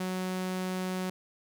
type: tone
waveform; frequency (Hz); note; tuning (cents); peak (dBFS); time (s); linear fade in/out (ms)
sawtooth; 185; F#3; 0; -27; 0-1.1; 5
effects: none